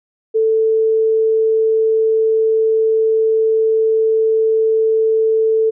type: tone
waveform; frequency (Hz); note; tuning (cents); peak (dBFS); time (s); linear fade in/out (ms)
sine; 442.5; A4; +10; -11; 0.34-5.71; 20
effects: none